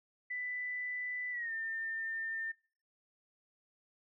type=tone with pitch glide; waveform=sine; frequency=1989 to 1803 Hz; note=B6 to A6; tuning=+12 to +42 cents; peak=-36 dBFS; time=0.3-2.52 s; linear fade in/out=10 ms; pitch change=-170 cents; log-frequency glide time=1.31-1.52 s; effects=noise-tail reverb RT60 0.5 s tail -26 dB re dry